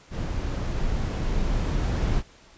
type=noise with level ramp; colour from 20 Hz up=brown; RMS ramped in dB=-28 to -23 dBFS; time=0.1-2.23 s; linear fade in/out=50 ms; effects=pink hiss -53 dBFS RMS until 2.57 s + resampled to 16000 Hz